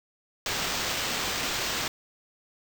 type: noise with sample-and-hold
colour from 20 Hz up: white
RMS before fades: -30 dBFS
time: 0.46-1.88 s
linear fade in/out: 2 ms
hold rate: 11025 Hz
effects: none